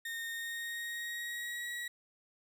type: tone with pitch glide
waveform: 35% pulse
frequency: 1840 to 1917 Hz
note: A#6 to A#6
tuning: -23 to +48 cents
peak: -36 dBFS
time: 0.05-1.88 s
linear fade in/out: 5 ms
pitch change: +71 cents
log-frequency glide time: 0.31-1.69 s
effects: none